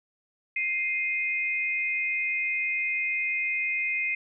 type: tone pair together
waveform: sine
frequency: 2103 / 2497 Hz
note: C7 / D#7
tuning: +8 / +6 cents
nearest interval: minor third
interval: 298 cents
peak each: -28 dBFS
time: 0.56-4.15 s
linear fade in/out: 5 ms
effects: none